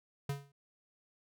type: tone with exponential decay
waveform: square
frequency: 140.7 Hz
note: C#3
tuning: 26 cents sharp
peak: -32 dBFS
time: 0.29-0.52 s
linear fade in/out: 5 ms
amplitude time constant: 50 ms
effects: none